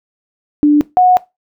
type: tone pair in turn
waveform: sine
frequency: 295.1 / 730.8 Hz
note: D4 / F#5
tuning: +8 / -22 cents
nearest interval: octave + major third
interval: 1570 cents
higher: second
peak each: -5 dBFS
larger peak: neither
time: 0.63-0.81 / 0.97-1.17 s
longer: second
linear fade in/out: 0 ms
effects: noise-tail reverb RT60 0.2 s tail -19 dB re dry